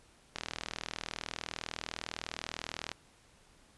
click train, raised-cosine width 0.2 ms, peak -18 dBFS, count 103, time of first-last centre 0.36-2.916 s, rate 39.9 Hz, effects pink hiss -63 dBFS RMS until 3.77 s + resampled to 24000 Hz

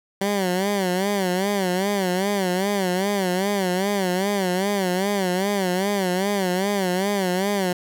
15% pulse tone with vibrato, 191.5 Hz, G3, 40 cents flat, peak -14 dBFS, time 0.21-7.73 s, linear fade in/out 5 ms, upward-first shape sine, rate 2.5 Hz, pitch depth 120 cents each way, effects none

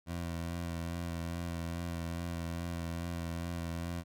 20% pulse tone with vibrato, 84.8 Hz, E2, 50 cents sharp, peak -31 dBFS, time 0.06-4.04 s, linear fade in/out 50 ms, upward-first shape sine, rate 2.4 Hz, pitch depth 26 cents each way, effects none

